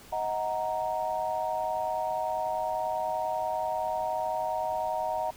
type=chord; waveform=sine; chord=D# minor; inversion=none; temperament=equal with one note detuned; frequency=629.8 / 740 / 932.3 Hz; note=D#5 / F#5 / A#5; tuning=+21 / 0 / 0 cents; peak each=-32 dBFS; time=0.12-5.31 s; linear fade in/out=10 ms; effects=pink hiss -51 dBFS RMS until 5.36 s